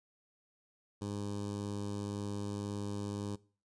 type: tone with notch filter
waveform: 15% pulse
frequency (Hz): 101.9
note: G#2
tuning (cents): -32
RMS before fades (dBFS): -39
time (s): 1.01-3.36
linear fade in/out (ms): 10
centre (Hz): 2000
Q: 0.67
effects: noise-tail reverb RT60 0.4 s tail -21 dB re dry + resampled to 22050 Hz